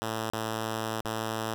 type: tone with dropouts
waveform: 5% pulse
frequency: 110.9 Hz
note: A2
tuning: 14 cents sharp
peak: -19 dBFS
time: 0.02-1.54 s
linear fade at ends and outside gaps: 0 ms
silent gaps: 0.3-0.334 / 1.008-1.049 s
effects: none